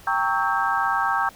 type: tone cluster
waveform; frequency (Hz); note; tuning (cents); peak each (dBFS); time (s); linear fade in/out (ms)
sine; 788 / 916 / 1117 / 1300 / 1588; G5 / A#5 / C#6 / E6 / G6; +9 / -31 / +13 / -24 / +22; -26; 0.07-1.29; 2
effects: pink hiss -48 dBFS RMS until 1.35 s